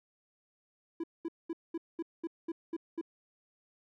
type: tone bursts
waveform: triangle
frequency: 331.9 Hz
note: E4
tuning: 12 cents sharp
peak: -31 dBFS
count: 9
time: 1-3.013 s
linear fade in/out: 5 ms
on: 37 ms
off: 210 ms
effects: none